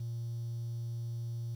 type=tone; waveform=triangle; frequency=117.1 Hz; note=A#2; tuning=8 cents sharp; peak=-32 dBFS; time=0-1.55 s; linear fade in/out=5 ms; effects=tanh soft clip ceiling -31 dBFS + 10-bit